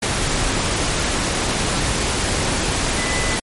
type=tone in noise; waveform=sine; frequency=2000 Hz; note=B6; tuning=21 cents sharp; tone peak=-26 dBFS; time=2.98-3.36 s; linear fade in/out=10 ms; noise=pink; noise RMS=-20 dBFS; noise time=0.02-3.4 s; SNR=-9 dB; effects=MP3 48 kbps